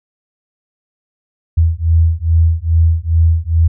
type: beating tone pair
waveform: sine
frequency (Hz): 81.1 / 83.5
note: E2 / E2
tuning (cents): -28 / +23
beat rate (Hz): 2.4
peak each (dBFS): -12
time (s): 1.57-3.68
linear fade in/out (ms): 10
effects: none